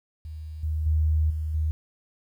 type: tone with level steps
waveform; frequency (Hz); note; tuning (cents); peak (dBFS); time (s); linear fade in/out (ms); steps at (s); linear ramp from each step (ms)
sine; 77.78; D#2; 0; -34 / -24 / -19 / -26 / -22; 0.25-1.71; 0; 0.63 / 0.86 / 1.3 / 1.54; 5
effects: 10-bit